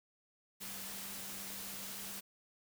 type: tone in noise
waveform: sine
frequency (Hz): 196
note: G3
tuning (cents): 0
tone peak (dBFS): -55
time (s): 0.6-2.21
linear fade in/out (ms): 20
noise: white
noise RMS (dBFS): -45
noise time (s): 0.6-2.21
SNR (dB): -13
effects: none